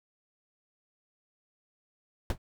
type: noise with exponential decay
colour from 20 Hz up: brown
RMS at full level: -21 dBFS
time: 2.3-2.38 s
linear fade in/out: 2 ms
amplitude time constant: 16 ms
effects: none